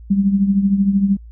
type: tone with tremolo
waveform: sine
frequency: 197.4 Hz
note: G3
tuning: 12 cents sharp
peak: -9 dBFS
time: 0.1-1.17 s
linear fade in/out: 10 ms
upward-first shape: triangle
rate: 13 Hz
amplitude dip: 70%
effects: added 57 Hz sine -35 dBFS peak until 1.31 s